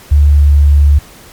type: tone with pitch glide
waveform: sine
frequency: 72.7 to 72.2 Hz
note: D2 to D2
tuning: -17 to -29 cents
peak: -3 dBFS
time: 0.11-0.99 s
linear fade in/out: 10 ms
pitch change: -12 cents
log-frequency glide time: 0.31-0.49 s
effects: pink hiss -37 dBFS RMS until 1.32 s + MP3 96 kbps